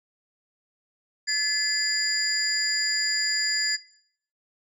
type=tone cluster; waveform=sine; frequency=1721 / 2032 / 4856 / 7180 Hz; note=A6 / B6 / D#8 / A8; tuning=-39 / +49 / -43 / +34 cents; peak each=-27 / -33 / -25 / -30 dBFS; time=1.27-3.77 s; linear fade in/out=20 ms; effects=noise-tail reverb RT60 0.6 s tail -18 dB re dry + tanh soft clip ceiling -14 dBFS